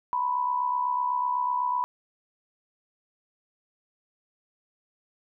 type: tone with amplitude modulation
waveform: sine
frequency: 987.8 Hz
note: B5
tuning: in tune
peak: -21 dBFS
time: 0.13-1.84 s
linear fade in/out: 0 ms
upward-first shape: sine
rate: 68 Hz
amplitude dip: 60%
effects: none